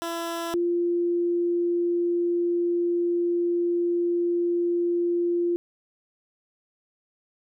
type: tone pair in turn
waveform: 15% pulse / sine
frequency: 336.1 / 346.7 Hz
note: E4 / F4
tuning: +34 / -13 cents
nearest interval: minor second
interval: 53 cents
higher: second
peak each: -22 / -21 dBFS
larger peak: second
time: 0.02-0.54 / 0.54-5.56 s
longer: second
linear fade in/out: 0 ms
effects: none